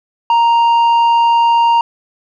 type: tone with tanh clipping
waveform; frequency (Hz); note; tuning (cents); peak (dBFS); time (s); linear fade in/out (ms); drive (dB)
sine; 932.3; A#5; 0; -9; 0.3-1.81; 2; 6
effects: none